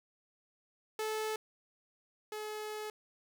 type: tone pair in turn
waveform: sawtooth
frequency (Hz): 434.2 / 426.5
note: A4 / G#4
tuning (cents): -23 / +46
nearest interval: unison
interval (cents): 31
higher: first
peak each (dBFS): -30 / -35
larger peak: first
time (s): 0.99-1.36 / 2.32-2.9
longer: second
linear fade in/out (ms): 2
effects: none